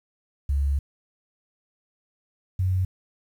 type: tone pair in turn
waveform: sine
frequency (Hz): 70 / 92.85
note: C#2 / F#2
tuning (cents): +18 / +7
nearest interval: perfect fourth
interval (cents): 489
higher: second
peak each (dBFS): -20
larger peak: neither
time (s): 0.49-0.79 / 2.59-2.85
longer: first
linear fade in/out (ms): 5
effects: 9-bit